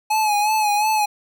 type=tone with vibrato; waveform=square; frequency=847 Hz; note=G#5; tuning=34 cents sharp; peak=-17 dBFS; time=0.1-1.06 s; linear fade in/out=10 ms; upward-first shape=sine; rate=2.8 Hz; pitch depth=52 cents each way; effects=none